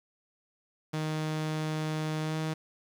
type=tone with pitch glide; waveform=sawtooth; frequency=155.56 to 157.55 Hz; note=D#3 to D#3; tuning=0 to +22 cents; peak=-26 dBFS; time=0.93-2.54 s; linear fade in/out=10 ms; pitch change=+22 cents; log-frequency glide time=2.22-2.37 s; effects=low-pass 8000 Hz 12 dB/octave + 9-bit